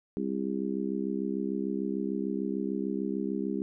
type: harmonic tone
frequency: 66.7 Hz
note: C2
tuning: 34 cents sharp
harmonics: 3 / 4 / 5 / 6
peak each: -33 / -34 / -35 / -36 dBFS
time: 0.17-3.62 s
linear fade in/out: 0 ms
effects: none